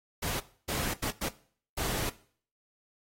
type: noise bursts at uneven times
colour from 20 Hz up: pink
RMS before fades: -33 dBFS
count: 5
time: 0.22-0.4 / 0.68-0.94 / 1.02-1.11 / 1.21-1.29 / 1.77-2.1 s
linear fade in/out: 10 ms
effects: noise-tail reverb RT60 0.5 s tail -18 dB re dry + AAC 48 kbps